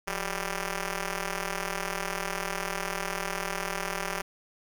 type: ring-modulated tone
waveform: 5% pulse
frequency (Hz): 196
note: G3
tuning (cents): 0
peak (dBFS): -16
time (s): 0.07-4.22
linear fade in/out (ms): 10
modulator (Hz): 216
effects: none